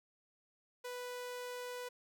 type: tone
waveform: sawtooth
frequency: 493.9 Hz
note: B4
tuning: in tune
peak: -38 dBFS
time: 0.84-1.89 s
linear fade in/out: 10 ms
effects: none